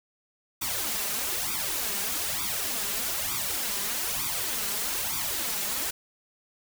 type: noise with flanger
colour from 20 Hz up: white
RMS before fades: -30 dBFS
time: 0.61-5.91 s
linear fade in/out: 10 ms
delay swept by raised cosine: 0.84 to 5.04 ms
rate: 1.1 Hz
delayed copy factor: +0.85
effects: none